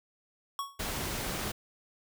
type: tone with exponential decay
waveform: square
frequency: 1111 Hz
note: C#6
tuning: 4 cents sharp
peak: -30 dBFS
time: 0.59-0.82 s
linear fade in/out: 1 ms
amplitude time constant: 48 ms
type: noise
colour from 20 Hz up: pink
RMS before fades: -35 dBFS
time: 0.79-1.52 s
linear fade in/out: 10 ms
effects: none